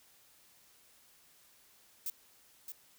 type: noise with echo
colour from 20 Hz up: violet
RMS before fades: -37 dBFS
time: 2.06-2.1 s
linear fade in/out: 2 ms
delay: 620 ms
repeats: 1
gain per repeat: -7 dB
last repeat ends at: 2.72 s
effects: white hiss -64 dBFS RMS until 2.98 s